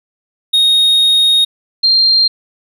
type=tone pair in turn; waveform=triangle / sine; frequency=3729 / 4186 Hz; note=A#7 / C8; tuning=0 / 0 cents; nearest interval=major second; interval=200 cents; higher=second; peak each=-6 / -7 dBFS; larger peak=first; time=0.53-1.45 / 1.83-2.28 s; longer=first; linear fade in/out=10 ms; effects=none